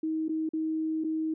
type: tone with dropouts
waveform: sine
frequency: 316.6 Hz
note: D#4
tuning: 30 cents sharp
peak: -27 dBFS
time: 0.03-1.34 s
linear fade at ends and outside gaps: 5 ms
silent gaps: 0.283-0.292 / 0.491-0.534 / 1.039-1.044 s
effects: none